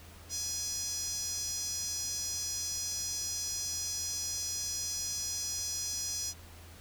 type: tone with high-pass filter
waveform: sawtooth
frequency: 836 Hz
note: G#5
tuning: 11 cents sharp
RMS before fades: -36 dBFS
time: 0.29-6.34 s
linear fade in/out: 50 ms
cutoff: 5600 Hz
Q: 5.6
effects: added 83 Hz sine -51 dBFS peak until 6.8 s + pink hiss -54 dBFS RMS until 6.8 s